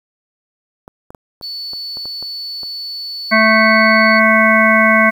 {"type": "clicks", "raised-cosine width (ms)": 1, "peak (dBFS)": -21, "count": 9, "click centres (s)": [0.879, 1.105, 1.148, 1.412, 1.734, 1.971, 2.056, 2.226, 2.633]}
{"type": "tone", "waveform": "sine", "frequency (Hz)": 4460, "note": "C#8", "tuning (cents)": 10, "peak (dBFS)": -23, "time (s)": [1.42, 4.2], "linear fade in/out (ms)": 20}
{"type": "harmonic tone", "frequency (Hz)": 220, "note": "A3", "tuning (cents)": 0, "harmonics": [1, 3, 5, 7, 9, 10], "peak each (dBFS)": [-15, -15, -15, -15, -15, -15], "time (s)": [3.31, 5.11], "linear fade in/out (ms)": 20}
{"effects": ["7-bit"]}